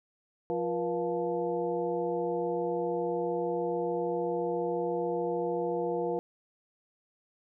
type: harmonic tone with a mistuned harmonic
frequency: 174.61 Hz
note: F3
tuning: in tune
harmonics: 1 / 2 / 3 / 4 / 5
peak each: -40 / -33 / -31 / -37 / -40 dBFS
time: 0.5-6.19 s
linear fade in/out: 0 ms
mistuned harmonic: 3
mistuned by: -140 cents
effects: none